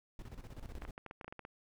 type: noise with tremolo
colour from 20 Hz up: brown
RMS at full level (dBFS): -45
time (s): 0.19-0.91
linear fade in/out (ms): 2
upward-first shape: square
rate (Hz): 16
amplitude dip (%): 70
type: clicks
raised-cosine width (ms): 0.5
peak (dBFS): -31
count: 11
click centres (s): 0.821 / 0.851 / 0.979 / 1.063 / 1.111 / 1.212 / 1.245 / 1.28 / 1.325 / 1.393 / 1.451
effects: none